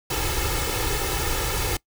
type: noise with comb filter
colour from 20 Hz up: pink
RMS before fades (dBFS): -25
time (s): 0.1-1.77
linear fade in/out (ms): 5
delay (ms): 2.3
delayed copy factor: +0.85
effects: noise-tail reverb RT60 0.1 s tail -22 dB re dry